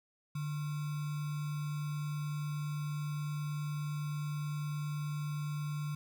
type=tone with sample-and-hold; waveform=sine; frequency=148.4 Hz; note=D3; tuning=18 cents sharp; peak=-34 dBFS; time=0.35-5.95 s; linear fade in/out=5 ms; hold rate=1225 Hz; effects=none